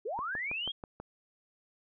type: linear sweep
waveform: sine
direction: up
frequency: 370 to 3322 Hz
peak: -33 dBFS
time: 0.05-0.72 s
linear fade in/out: 10 ms
type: click train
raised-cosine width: 1 ms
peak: -27 dBFS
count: 6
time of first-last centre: 0.19-1 s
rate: 6.17 Hz
effects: none